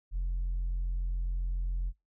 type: tone with tanh clipping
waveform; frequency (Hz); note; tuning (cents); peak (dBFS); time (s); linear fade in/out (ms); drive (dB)
triangle; 43.65; F1; 0; -29; 0.11-1.93; 50; 6
effects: noise-tail reverb RT60 0.2 s tail -25 dB re dry